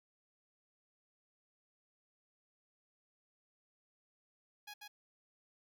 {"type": "tone with echo", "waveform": "10% pulse", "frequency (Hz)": 830.6, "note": "G#5", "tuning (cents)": 0, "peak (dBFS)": -39, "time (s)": [4.67, 4.74], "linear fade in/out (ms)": 10, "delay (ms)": 140, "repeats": 1, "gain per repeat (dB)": -2, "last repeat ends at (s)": 4.88, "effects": []}